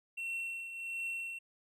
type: tone with tremolo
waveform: triangle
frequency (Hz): 2715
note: F7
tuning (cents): -50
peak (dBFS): -33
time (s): 0.17-1.39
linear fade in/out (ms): 10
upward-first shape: triangle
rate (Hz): 1.4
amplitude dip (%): 60
effects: none